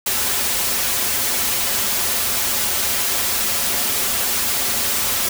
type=noise with comb filter; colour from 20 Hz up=white; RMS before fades=-20 dBFS; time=0.06-5.29 s; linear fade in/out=5 ms; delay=6.4 ms; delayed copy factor=-0.65; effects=none